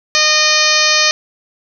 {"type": "harmonic tone", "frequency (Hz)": 613, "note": "D#5", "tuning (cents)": -26, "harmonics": [1, 2, 3, 4, 5, 6, 7, 8, 9, 10], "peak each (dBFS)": [-22, -20, -18, -17, -21, -21, -17, -19, -19, -18], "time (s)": [0.15, 1.11], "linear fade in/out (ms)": 0, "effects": []}